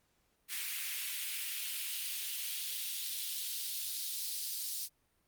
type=noise with high-pass filter sweep; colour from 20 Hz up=white; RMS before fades=-38 dBFS; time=0.48-4.89 s; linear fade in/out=50 ms; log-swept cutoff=2100 to 4800 Hz; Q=1.8; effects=pink hiss -75 dBFS RMS until 5.27 s + Opus 48 kbps